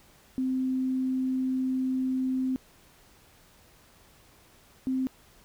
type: tone pair in turn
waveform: sine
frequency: 259.6 / 260.7 Hz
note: C4 / C4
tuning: -13 / -6 cents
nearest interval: unison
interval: 7 cents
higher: second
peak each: -25 dBFS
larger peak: neither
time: 0.38-2.56 / 4.87-5.07 s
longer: first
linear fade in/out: 0 ms
effects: pink hiss -58 dBFS RMS until 5.44 s